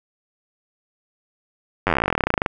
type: slowing click train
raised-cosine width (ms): 0.5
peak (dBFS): -3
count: 27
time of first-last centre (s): 1.87-2.462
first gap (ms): 10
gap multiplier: 1.06
effects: none

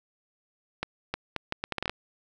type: accelerating click train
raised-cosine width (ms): 0.3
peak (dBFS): -13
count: 11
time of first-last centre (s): 0.83-1.896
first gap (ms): 310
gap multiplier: 0.72
effects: none

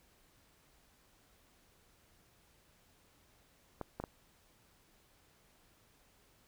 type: clicks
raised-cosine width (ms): 1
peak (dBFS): -25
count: 3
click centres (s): 3.813 / 4 / 4.039
effects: pink hiss -68 dBFS RMS until 6.47 s

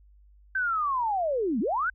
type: linear two-way sweep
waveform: sine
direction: down then up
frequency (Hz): 1568 to 196 to 1568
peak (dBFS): -24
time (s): 0.55-1.9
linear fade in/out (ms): 5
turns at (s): 1.6
effects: added 50 Hz sine -53 dBFS peak until 1.94 s

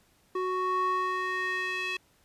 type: tone with band-pass filter sweep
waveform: square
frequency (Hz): 370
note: F#4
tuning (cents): 0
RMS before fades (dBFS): -30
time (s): 0.35-1.97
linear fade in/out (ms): 5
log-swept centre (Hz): 750 to 2700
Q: 2.9
effects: pink hiss -65 dBFS RMS until 2.24 s + resampled to 32000 Hz

